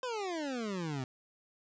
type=exponential sweep; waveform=25% pulse; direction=down; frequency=523.3 to 125.4 Hz; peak=-31 dBFS; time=0.03-1.04 s; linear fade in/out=2 ms; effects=resampled to 16000 Hz + 11-bit